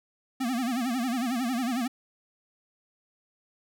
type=tone with vibrato; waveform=square; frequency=246.9 Hz; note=B3; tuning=in tune; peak=-27 dBFS; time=0.4-1.88 s; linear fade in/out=10 ms; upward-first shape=sine; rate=11 Hz; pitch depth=140 cents each way; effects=none